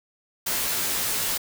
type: noise with comb filter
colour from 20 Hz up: white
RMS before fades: -26 dBFS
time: 0.46-1.38 s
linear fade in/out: 10 ms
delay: 15 ms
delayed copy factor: -0.95
effects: none